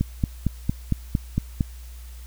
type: click train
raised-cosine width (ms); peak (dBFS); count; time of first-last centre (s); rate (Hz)
5; -8; 8; 0.01-1.608; 4.38
effects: added 60 Hz sine -37 dBFS peak until 2.26 s + white hiss -51 dBFS RMS until 2.26 s